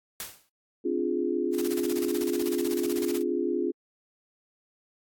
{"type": "noise with exponential decay", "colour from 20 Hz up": "white", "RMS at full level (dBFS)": -32, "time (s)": [0.2, 0.49], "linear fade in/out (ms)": 1, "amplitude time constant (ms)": 61}
{"type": "chord", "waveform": "sine", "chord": "D half-diminished seventh", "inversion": "third", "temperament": "equal with one note detuned", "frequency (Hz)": [261.6, 297.9, 349.2, 415.3], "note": ["C4", "D4", "F4", "Ab4"], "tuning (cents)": [0, 25, 0, 0], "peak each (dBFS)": [-32, -33, -28, -31], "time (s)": [0.84, 3.72], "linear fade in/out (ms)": 20}
{"type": "noise with tremolo", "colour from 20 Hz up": "white", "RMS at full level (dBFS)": -37, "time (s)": [1.52, 3.23], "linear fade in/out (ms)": 50, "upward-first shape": "square", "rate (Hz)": 16, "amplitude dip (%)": 75}
{"effects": ["AAC 64 kbps"]}